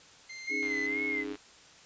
sawtooth tone, 2092 Hz, C7, 1 cent flat, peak -38 dBFS, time 0.29-0.87 s, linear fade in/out 10 ms
sine tone with vibrato, 2093 Hz, C7, in tune, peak -30 dBFS, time 0.45-1.25 s, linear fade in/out 50 ms, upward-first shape sine, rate 2.1 Hz, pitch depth 75 cents each way
sine chord, C# suspended second, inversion none, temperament equal, 277.2 / 311.1 / 415.3 Hz, C#4 / D#4 / G#4, 0 / 0 / 0 cents, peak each -39 dBFS, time 0.49-1.37 s, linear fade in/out 50 ms
click train, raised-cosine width 0.3 ms, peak -30 dBFS, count 72, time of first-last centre 0.63-1.355 s, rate 97.9 Hz
effects white hiss -55 dBFS RMS until 1.85 s + resampled to 16000 Hz

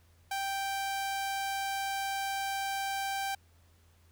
sawtooth tone, 784 Hz, G5, in tune, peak -28 dBFS, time 0.31-3.35 s, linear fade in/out 5 ms, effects added 84 Hz sine -61 dBFS peak until 4.11 s + pink hiss -68 dBFS RMS until 4.11 s

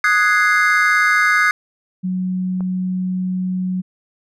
triangle chord, Ab dominant seventh, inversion second, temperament equal, 1244.5 / 1480 / 1661.2 / 2093 Hz, Eb6 / Gb6 / Ab6 / C7, 0 / 0 / 0 / 0 cents, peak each -16 dBFS, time 0.04-1.51 s, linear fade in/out 2 ms
sine tone, 184.3 Hz, F#3, 7 cents flat, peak -18 dBFS, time 2.03-3.82 s, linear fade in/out 20 ms
click, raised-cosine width 1 ms, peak -21 dBFS, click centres 2.607 s
effects none

